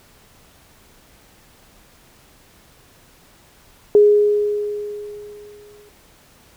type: tone with exponential decay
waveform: sine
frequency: 415.3 Hz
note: G#4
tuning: in tune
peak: -6 dBFS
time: 3.95-5.89 s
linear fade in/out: 1 ms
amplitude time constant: 420 ms
effects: pink hiss -51 dBFS RMS until 6.56 s